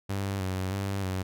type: tone with vibrato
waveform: sawtooth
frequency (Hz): 96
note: G2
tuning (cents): -36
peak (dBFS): -25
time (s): 0.09-1.23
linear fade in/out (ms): 10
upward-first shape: square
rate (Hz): 1.6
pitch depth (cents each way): 43
effects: none